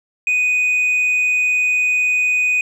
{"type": "tone", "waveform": "sine", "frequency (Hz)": 2489, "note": "D#7", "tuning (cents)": 0, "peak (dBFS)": -11, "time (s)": [0.27, 2.61], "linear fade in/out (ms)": 2, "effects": ["tanh soft clip ceiling -13 dBFS"]}